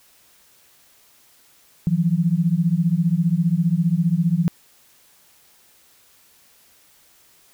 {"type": "beating tone pair", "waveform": "sine", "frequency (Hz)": [162.3, 177.3], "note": ["E3", "F3"], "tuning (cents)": [-27, 26], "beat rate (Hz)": 15, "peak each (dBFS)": -19, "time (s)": [1.87, 4.48], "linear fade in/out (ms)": 0, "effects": ["white hiss -55 dBFS RMS until 7.53 s"]}